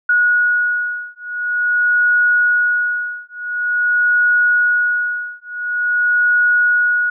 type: beating tone pair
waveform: sine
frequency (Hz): 1455 / 1455.47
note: F#6 / F#6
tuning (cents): -29 / -29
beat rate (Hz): 0.47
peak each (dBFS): -16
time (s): 0.09-7.1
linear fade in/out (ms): 5
effects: none